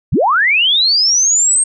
sine linear sweep, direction up, 61.74 to 8530 Hz, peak -9 dBFS, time 0.12-1.64 s, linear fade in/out 10 ms, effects none

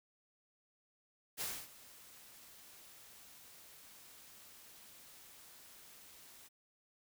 white noise with ADSR envelope, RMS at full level -39 dBFS, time 1.37-6.49 s, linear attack 42 ms, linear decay 260 ms, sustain -19 dB, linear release 23 ms, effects none

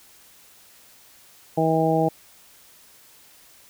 harmonic tone, 160.7 Hz, E3, 44 cents flat, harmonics 1 / 2 / 3 / 4 / 5, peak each -24 / -24 / -24 / -24 / -24 dBFS, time 1.57-2.09 s, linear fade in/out 10 ms, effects white hiss -52 dBFS RMS until 3.69 s

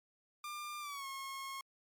sawtooth tone with pitch glide, 1196 to 1084.1 Hz, D6 to C#6, +31 to -39 cents, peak -38 dBFS, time 0.44-1.61 s, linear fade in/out 2 ms, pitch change -170 cents, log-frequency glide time 0.8-1.06 s, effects MP3 96 kbps

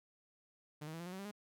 sawtooth tone with pitch steps, 150.6 / 157.63 / 164.99 / 172.69 / 180.76 / 189.2 / 198.03 / 207.3 Hz, D3 / D#3 / E3 / F3 / F#3 / F#3 / G3 / G#3, +44 / +23 / +2 / -19 / -40 / +39 / +18 / -3 cents, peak -40 dBFS, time 0.81-1.314 s, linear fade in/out 10 ms, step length 63 ms, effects none

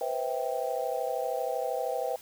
sine chord, C major seventh, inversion third, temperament just, 490.5 / 523.3 / 654.1 / 784.9 Hz, B4 / C5 / E5 / G5, -12 / 0 / -14 / +2 cents, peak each -34 dBFS, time 0.01-2.16 s, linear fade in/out 2 ms, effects white hiss -51 dBFS RMS until 2.21 s

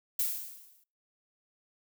violet noise with exponential decay, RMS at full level -27 dBFS, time 0.19-0.84 s, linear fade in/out 5 ms, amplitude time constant 140 ms, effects noise-tail reverb RT60 0.4 s tail -26 dB re dry

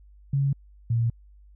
sine tone pair in turn, 138.59 / 116.14 Hz, C#3 / A#2, 0 / -6 cents, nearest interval minor third, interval 306 cents, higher first, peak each -20 dBFS, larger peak neither, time 0.33-0.53 / 0.9-1.1 s, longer neither, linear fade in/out 5 ms, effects added 50 Hz sine -49 dBFS peak until 1.55 s

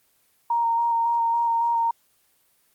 sine tone with vibrato, 930 Hz, A#5, 4 cents flat, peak -19 dBFS, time 0.5-1.91 s, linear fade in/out 5 ms, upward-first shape square, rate 3.6 Hz, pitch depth 13 cents each way, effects white hiss -64 dBFS RMS until 2.74 s + Opus 24 kbps

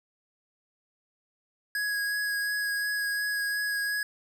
square tone with vibrato, 1661.2 Hz, G#6, in tune, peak -28 dBFS, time 1.75-4.03 s, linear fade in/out 2 ms, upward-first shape sine, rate 2.8 Hz, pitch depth 12 cents each way, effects none

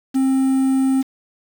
triangle tone with quantisation, 265.5 Hz, C4, 25 cents sharp, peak -12 dBFS, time 0.14-1.03 s, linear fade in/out 20 ms, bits 6, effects none

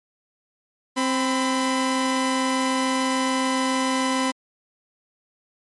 sawtooth tone pair together, 262.6 / 1003.5 Hz, C4 / B5, +6 / +27 cents, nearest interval octave + major seventh, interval 2321 cents, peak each -18 / -21 dBFS, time 0.96-4.32 s, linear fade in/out 20 ms, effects MP3 48 kbps

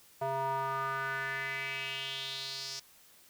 square tone with band-pass filter sweep, 135 Hz, C#3, 45 cents flat, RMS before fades -36 dBFS, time 0.21-2.8 s, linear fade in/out 10 ms, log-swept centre 760 to 5400 Hz, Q 4.2, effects white hiss -60 dBFS RMS until 3.29 s

